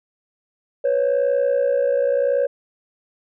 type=tone pair together; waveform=sine; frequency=493.2 / 554 Hz; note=B4 / C#5; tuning=-2 / -1 cents; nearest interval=major second; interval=201 cents; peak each=-18 / -16 dBFS; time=0.84-2.47 s; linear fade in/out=10 ms; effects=tanh soft clip ceiling -13 dBFS